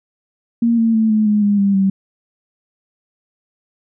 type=tone with pitch steps; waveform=sine; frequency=233.1 / 227 / 221 / 215.2 / 209.6 / 204.1 / 198.75 / 193.54 Hz; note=A#3 / A#3 / A3 / A3 / G#3 / G#3 / G3 / G3; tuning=0 / -46 / +8 / -38 / +16 / -30 / +24 / -22 cents; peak=-11 dBFS; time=0.62-1.9 s; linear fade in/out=5 ms; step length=160 ms; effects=none